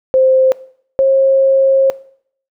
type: tone pair in turn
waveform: sine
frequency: 523 / 537.7 Hz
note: C5 / C5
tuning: -1 / +47 cents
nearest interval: unison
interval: 48 cents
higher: second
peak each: -7 dBFS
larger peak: neither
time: 0.14-0.52 / 0.99-1.9 s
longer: second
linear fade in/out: 0 ms
effects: noise-tail reverb RT60 0.6 s tail -20 dB re dry